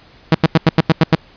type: tone bursts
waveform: sawtooth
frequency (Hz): 161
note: E3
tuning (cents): -41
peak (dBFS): -3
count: 8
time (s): 0.32-1.152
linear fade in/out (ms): 2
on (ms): 27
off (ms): 88
effects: pink hiss -46 dBFS RMS until 1.36 s + resampled to 11025 Hz